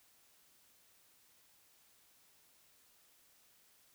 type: silence
effects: white hiss -68 dBFS RMS until 3.94 s

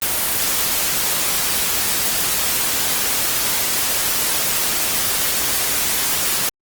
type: noise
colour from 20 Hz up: white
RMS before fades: -19 dBFS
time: 0.02-6.49 s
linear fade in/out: 0 ms
effects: Opus 24 kbps

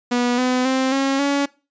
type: tone with pitch steps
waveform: sawtooth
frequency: 243.8 / 252.8 / 262.2 / 271.9 / 282 Hz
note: B3 / B3 / C4 / C#4 / C#4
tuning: -22 / +41 / +4 / -33 / +30 cents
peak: -13 dBFS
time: 0.11-1.46 s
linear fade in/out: 10 ms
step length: 270 ms
effects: noise-tail reverb RT60 0.3 s tail -21 dB re dry + resampled to 16000 Hz

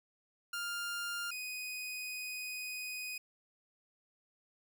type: tone pair in turn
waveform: sawtooth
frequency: 1400 / 2495 Hz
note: F6 / D#7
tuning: +4 / +4 cents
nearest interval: minor seventh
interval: 1000 cents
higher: second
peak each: -33 / -36 dBFS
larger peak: first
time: 0.53-1.31 / 1.31-3.18 s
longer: second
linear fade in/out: 5 ms
effects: none

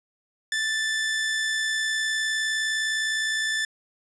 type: tone with amplitude modulation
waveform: sawtooth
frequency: 1760 Hz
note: A6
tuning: in tune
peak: -19 dBFS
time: 0.52-3.65 s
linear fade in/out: 2 ms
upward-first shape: sine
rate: 59.7 Hz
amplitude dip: 25%
effects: resampled to 22050 Hz + 9-bit

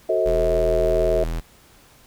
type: chord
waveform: sine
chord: F# diminished seventh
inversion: none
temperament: just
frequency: 370 / 444 / 532.8 / 639.4 Hz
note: F#4 / A4 / C5 / Eb5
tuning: 0 / +16 / +31 / +47 cents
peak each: -24 / -24 / -26 / -20 dBFS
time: 0.09-1.24 s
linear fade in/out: 5 ms
type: tone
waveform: square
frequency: 40.98 Hz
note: E1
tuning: 9 cents flat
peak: -24 dBFS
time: 0.25-1.41 s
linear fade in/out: 20 ms
effects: pink hiss -52 dBFS RMS until 2.06 s

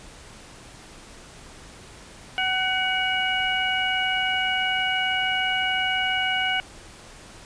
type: harmonic tone with a mistuned harmonic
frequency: 751 Hz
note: F#5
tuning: 26 cents sharp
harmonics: 1 / 2 / 3 / 4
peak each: -28 / -27 / -27 / -26 dBFS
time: 2.38-6.6 s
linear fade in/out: 0 ms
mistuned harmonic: 4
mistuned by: -60 cents
effects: pink hiss -45 dBFS RMS until 7.45 s + resampled to 22050 Hz

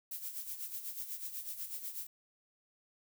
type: noise with tremolo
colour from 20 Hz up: violet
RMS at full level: -40 dBFS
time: 0.11-2.07 s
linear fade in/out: 5 ms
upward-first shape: sine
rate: 8.1 Hz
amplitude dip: 65%
effects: none

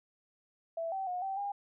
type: tone with pitch steps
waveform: sine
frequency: 662 / 770 / 722 / 774 / 807 Hz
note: E5 / G5 / F#5 / G5 / G#5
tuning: +7 / -31 / -43 / -22 / -50 cents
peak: -33 dBFS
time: 0.77-1.52 s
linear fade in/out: 5 ms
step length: 150 ms
effects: none

